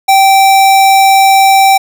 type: tone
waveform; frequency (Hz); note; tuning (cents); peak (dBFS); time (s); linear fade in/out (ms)
square; 778; G5; -13; -4; 0.08-1.78; 10
effects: none